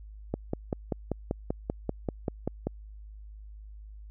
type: click train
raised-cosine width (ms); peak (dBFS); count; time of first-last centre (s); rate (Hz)
2; -15; 13; 0.34-2.67; 5.15
effects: added 52 Hz sine -43 dBFS peak until 4.1 s